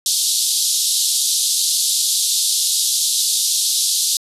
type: band-pass noise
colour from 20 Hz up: pink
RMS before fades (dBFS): -18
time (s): 0.06-4.17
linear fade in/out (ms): 2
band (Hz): 3600 to 12000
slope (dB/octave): 48
effects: resampled to 32000 Hz